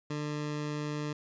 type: tone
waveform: 20% pulse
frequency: 149.1 Hz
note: D3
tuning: 27 cents sharp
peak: -28 dBFS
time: 0.1-1.13 s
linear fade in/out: 5 ms
effects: resampled to 16000 Hz